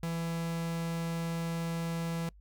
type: tone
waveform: 45% pulse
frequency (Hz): 166.5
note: E3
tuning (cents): +18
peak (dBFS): -32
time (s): 0.03-2.29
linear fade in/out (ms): 2
effects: noise-tail reverb RT60 0.1 s tail -25 dB re dry + added 50 Hz sine -53 dBFS peak until 2.4 s